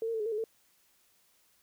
sine tone with pitch steps, 450.1 / 459 / 444.5 / 419.8 / 456.9 / 422.3 / 448.1 Hz, A4 / A#4 / A4 / G#4 / A#4 / G#4 / A4, +39 / -27 / +18 / +19 / -35 / +29 / +32 cents, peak -30 dBFS, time 0.02-0.44 s, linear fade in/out 2 ms, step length 60 ms, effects white hiss -68 dBFS RMS until 1.62 s

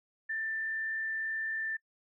sine tone with frequency modulation, 1779 Hz, A6, 19 cents sharp, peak -32 dBFS, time 0.29-1.77 s, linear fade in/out 10 ms, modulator 40.3 Hz, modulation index 0.39, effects noise-tail reverb RT60 0.1 s tail -26 dB re dry

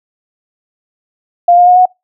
sine tone with pitch steps, 698.5 / 709.9 / 721.5 / 733.2 Hz, F5 / F5 / F#5 / F#5, 0 / +28 / -44 / -16 cents, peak -3 dBFS, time 1.48-1.856 s, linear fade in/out 5 ms, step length 94 ms, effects noise-tail reverb RT60 0.2 s tail -26 dB re dry

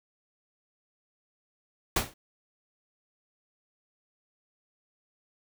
pink noise with exponential decay, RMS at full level -21 dBFS, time 1.96-2.14 s, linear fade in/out 5 ms, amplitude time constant 39 ms, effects none

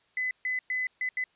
sine tone bursts at uneven times, 2014 Hz, B6, 33 cents sharp, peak -27 dBFS, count 5, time 0.17-0.31 / 0.45-0.59 / 0.7-0.87 / 1.01-1.09 / 1.17-1.24 s, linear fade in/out 2 ms, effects white hiss -67 dBFS RMS until 1.35 s + resampled to 8000 Hz

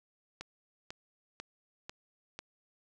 click train, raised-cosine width 0.2 ms, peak -24 dBFS, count 5, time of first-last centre 0.41-2.39 s, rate 2.02 Hz, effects none

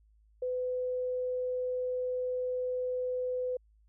sine tone, 503 Hz, B4, 32 cents sharp, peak -30 dBFS, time 0.42-3.57 s, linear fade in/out 5 ms, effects added 53 Hz sine -61 dBFS peak until 3.88 s

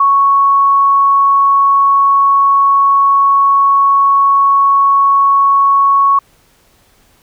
sine tone, 1108.7 Hz, C#6, in tune, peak -6 dBFS, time 0-6.19 s, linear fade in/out 5 ms, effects pink hiss -51 dBFS RMS until 7.22 s

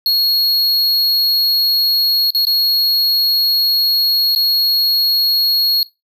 square tone with dropouts, 4314 Hz, C#8, 48 cents flat, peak -12 dBFS, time 0.06-5.83 s, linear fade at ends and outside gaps 1 ms, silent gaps 2.305-2.348 / 2.452-2.469 / 4.35-4.36 s, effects noise-tail reverb RT60 0.2 s tail -18 dB re dry

